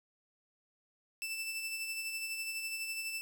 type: tone with tremolo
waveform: sawtooth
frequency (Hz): 2650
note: E7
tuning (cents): +9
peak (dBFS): -32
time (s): 1.22-3.21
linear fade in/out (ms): 0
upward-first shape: sine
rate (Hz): 12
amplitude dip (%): 40
effects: 10-bit